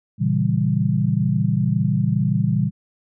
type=chord; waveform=sine; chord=A# diminished seventh; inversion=none; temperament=equal with one note detuned; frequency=116.54 / 138.59 / 163.77 / 196 Hz; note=A#2 / C#3 / E3 / G3; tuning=0 / 0 / -11 / 0 cents; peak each=-22 dBFS; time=0.18-2.71 s; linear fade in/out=50 ms; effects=none